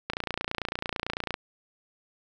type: click train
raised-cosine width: 0.3 ms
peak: -13 dBFS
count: 37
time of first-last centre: 0.1-1.341 s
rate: 29 Hz
effects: none